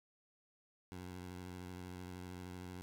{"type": "tone with vibrato", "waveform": "15% pulse", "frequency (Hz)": 90.5, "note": "F#2", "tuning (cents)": -38, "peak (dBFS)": -40, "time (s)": [0.92, 2.82], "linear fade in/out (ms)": 0, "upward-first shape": "square", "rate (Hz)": 13, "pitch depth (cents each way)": 28, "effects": []}